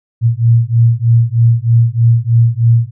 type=beating tone pair; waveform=sine; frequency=114.9 / 118.1 Hz; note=A#2 / A#2; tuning=-25 / +23 cents; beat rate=3.2 Hz; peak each=-10 dBFS; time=0.21-2.91 s; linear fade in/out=50 ms; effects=none